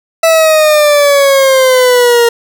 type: exponential sweep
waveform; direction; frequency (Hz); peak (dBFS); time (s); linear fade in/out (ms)
40% pulse; down; 659.3 to 466.2; -4; 0.23-2.29; 5
effects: 7-bit